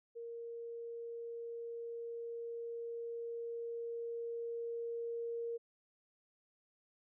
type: tone with level ramp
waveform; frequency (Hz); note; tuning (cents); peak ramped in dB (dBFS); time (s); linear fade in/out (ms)
sine; 466.2; A#4; 0; -43 to -37; 0.15-5.58; 20
effects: none